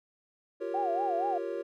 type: chord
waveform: triangle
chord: G half-diminished seventh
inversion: third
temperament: equal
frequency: 349.2 / 392 / 466.2 / 554.4 Hz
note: F4 / G4 / Bb4 / Db5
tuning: 0 / 0 / 0 / 0 cents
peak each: -36 dBFS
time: 0.6-1.63 s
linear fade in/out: 20 ms
type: tone with vibrato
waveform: sine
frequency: 740 Hz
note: F#5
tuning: in tune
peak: -28 dBFS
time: 0.74-1.38 s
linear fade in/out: 5 ms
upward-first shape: sine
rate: 4.2 Hz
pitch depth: 160 cents each way
effects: none